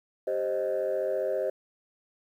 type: chord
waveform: sine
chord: C minor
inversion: second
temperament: equal with one note detuned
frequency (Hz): 392 / 527.5 / 622.3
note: G4 / C5 / Eb5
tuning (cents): 0 / +14 / 0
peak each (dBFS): -31 / -28 / -29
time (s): 0.27-1.5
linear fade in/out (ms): 5
effects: tanh soft clip ceiling -21 dBFS + 10-bit